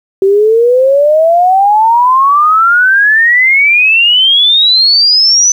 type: exponential sweep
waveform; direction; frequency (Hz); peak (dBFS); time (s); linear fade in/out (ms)
sine; up; 381.2 to 6070; -4; 0.22-5.52; 2
effects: 7-bit